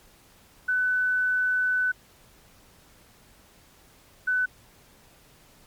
sine tone bursts at uneven times, 1500 Hz, F#6, 23 cents sharp, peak -21 dBFS, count 2, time 0.68-1.92 / 4.27-4.46 s, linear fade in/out 10 ms, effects pink hiss -56 dBFS RMS until 5.66 s + MP3 96 kbps

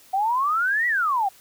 sine exponential two-way sweep, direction up then down, 746 to 1975.5 to 746 Hz, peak -19 dBFS, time 0.13-1.29 s, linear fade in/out 10 ms, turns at 0.87 s, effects white hiss -52 dBFS RMS until 1.4 s

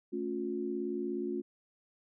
sine chord, A augmented, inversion none, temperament equal with one note detuned, 220 / 277.2 / 356.2 Hz, A3 / C#4 / E#4, 0 / 0 / +34 cents, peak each -39 / -38 / -35 dBFS, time 0.12-1.42 s, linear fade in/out 20 ms, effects none

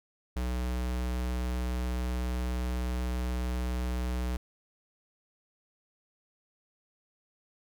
square tone, 61.74 Hz, B1, in tune, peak -30 dBFS, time 0.36-4.37 s, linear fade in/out 5 ms, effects none

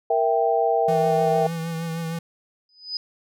sine chord, E diminished, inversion second, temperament equal, 466.2 / 659.3 / 784 Hz, Bb4 / E5 / G5, 0 / 0 / 0 cents, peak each -22 dBFS, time 0.1-1.47 s, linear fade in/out 5 ms
square tone with vibrato, 164.81 Hz, E3, in tune, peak -27 dBFS, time 0.88-2.19 s, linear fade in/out 5 ms, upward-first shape triangle, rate 6.5 Hz, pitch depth 38 cents each way
sine tone with exponential growth, 4994 Hz, D#8, 6 cents sharp, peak -22 dBFS, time 2.69-2.97 s, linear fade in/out 2 ms, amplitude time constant 59 ms
effects none

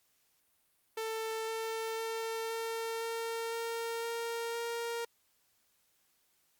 sawtooth tone with pitch steps, 444.8 / 447.9 / 451 / 454.1 / 457.3 / 460.5 / 463.7 / 466.9 Hz, A4 / A4 / A4 / A#4 / A#4 / A#4 / A#4 / A#4, +19 / +31 / +43 / -45 / -33 / -21 / -9 / +3 cents, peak -31 dBFS, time 0.97-5.05 s, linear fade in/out 5 ms, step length 510 ms, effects white hiss -73 dBFS RMS until 6.59 s + Opus 48 kbps

